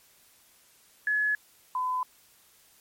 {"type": "tone pair in turn", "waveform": "sine", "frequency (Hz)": [1700, 1010.8], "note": ["G#6", "B5"], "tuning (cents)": [40, 40], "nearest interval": "major sixth", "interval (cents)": 900, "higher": "first", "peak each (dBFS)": [-23, -26], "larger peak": "first", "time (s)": [[1.07, 1.35], [1.75, 2.03]], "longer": "neither", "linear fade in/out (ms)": 2, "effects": ["white hiss -60 dBFS RMS until 2.8 s", "MP3 64 kbps"]}